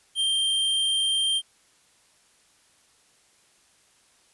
square tone, 3167 Hz, G7, 17 cents sharp, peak -22 dBFS, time 0.15-1.42 s, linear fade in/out 50 ms, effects white hiss -61 dBFS RMS until 4.33 s + resampled to 24000 Hz

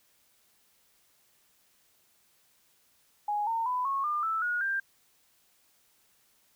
sine tone with pitch steps, 830.6 / 911 / 999.2 / 1096 / 1202.1 / 1318.5 / 1446.2 / 1586.2 Hz, G#5 / A#5 / B5 / C#6 / D6 / E6 / F#6 / G6, 0 / -40 / +20 / -20 / +40 / 0 / -40 / +20 cents, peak -27 dBFS, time 3.28-4.8 s, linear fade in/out 5 ms, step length 190 ms, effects white hiss -67 dBFS RMS until 6.55 s

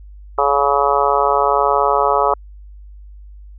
harmonic tone, 141.2 Hz, C#3, 32 cents sharp, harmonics 3 / 4 / 5 / 6 / 7 / 8 / 9, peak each -20 / -20 / -20 / -20 / -20 / -20 / -20 dBFS, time 0.38-2.34 s, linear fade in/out 5 ms, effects added 50 Hz sine -35 dBFS peak until 3.58 s

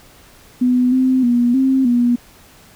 sine tone with pitch steps, 249.5 / 259 / 241 / 265 / 241.5 Hz, B3 / C4 / B3 / C4 / B3, +18 / -17 / -42 / +22 / -39 cents, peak -11 dBFS, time 0.61-2.16 s, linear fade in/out 10 ms, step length 310 ms, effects pink hiss -46 dBFS RMS until 2.75 s

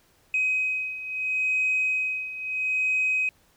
sine beating tone pair, 2524 / 2524.75 Hz, D#7 / D#7, +24 / +25 cents, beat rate 0.75 Hz, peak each -28 / -24 dBFS, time 0.34-3.29 s, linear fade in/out 2 ms, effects tanh soft clip ceiling -17 dBFS + pink hiss -62 dBFS RMS until 3.56 s

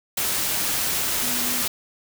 sine tone in noise, 245.2 Hz, B3, 12 cents flat, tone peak -33 dBFS, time 1.22-1.62 s, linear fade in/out 5 ms, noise white, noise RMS -24 dBFS, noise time 0.17-1.68 s, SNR -12 dB, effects none

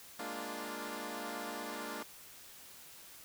10% pulse chord, Bb dominant seventh, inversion third, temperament equal, 207.7 / 233.1 / 293.7 / 349.2 Hz, Ab3 / Bb3 / D4 / F4, 0 / 0 / 0 / 0 cents, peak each -39 / -37 / -36 / -39 dBFS, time 0.19-2.03 s, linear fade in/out 5 ms, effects white hiss -54 dBFS RMS until 3.24 s

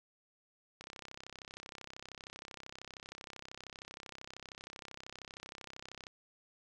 click train, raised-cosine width 0.2 ms, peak -29 dBFS, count 174, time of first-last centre 0.81-6.068 s, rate 32.9 Hz, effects none

